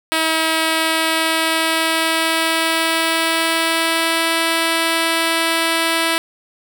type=tone with pitch glide; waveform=5% pulse; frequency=321.3 to 329 Hz; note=E4 to E4; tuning=-44 to -3 cents; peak=-4 dBFS; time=0.12-6.18 s; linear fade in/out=0 ms; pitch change=+41 cents; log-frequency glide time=0.42-4.35 s; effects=none